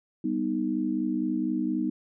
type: chord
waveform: sine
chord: G augmented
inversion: none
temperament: equal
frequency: 196 / 246.9 / 311.1 Hz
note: G3 / B3 / D#4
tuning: 0 / 0 / 0 cents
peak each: -32 / -29 / -28 dBFS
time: 0.24-1.9 s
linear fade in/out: 5 ms
effects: none